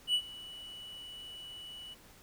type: tone with ADSR envelope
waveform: triangle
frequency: 2952 Hz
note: F#7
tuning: 5 cents flat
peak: -23 dBFS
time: 0.07-1.95 s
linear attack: 71 ms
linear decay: 71 ms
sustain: -20 dB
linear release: 22 ms
effects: pink hiss -58 dBFS RMS until 2.22 s